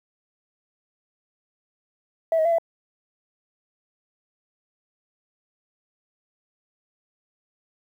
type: tone with pitch steps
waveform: sine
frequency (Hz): 654 / 633 / 676 / 667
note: E5 / D#5 / E5 / E5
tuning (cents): -14 / +30 / +43 / +20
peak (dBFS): -16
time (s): 2.32-2.584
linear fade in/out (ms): 2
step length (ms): 66
effects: tanh soft clip ceiling -14 dBFS + 9-bit